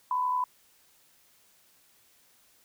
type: tone with amplitude modulation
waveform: sine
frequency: 1000 Hz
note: B5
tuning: 21 cents sharp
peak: -23 dBFS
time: 0.11-0.44 s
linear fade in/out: 2 ms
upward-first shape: sine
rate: 71.9 Hz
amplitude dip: 45%
effects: white hiss -63 dBFS RMS until 2.64 s